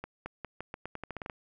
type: accelerating click train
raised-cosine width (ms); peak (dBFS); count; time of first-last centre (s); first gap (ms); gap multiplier
0.5; -23; 13; 0.04-1.298; 220; 0.85
effects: none